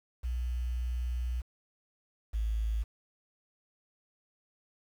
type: tone pair in turn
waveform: sine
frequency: 60.9 / 54.49 Hz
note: B1 / A1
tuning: -24 / -16 cents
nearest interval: major second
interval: 192 cents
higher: first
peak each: -30 / -28 dBFS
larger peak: second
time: 0.23-1.42 / 2.33-2.84 s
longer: first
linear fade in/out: 20 ms
effects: 9-bit